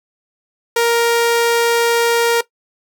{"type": "tone", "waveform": "sawtooth", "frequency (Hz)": 467.8, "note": "A#4", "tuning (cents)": 6, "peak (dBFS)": -8, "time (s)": [0.76, 2.41], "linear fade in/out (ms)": 5, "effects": ["noise-tail reverb RT60 0.1 s tail -17 dB re dry"]}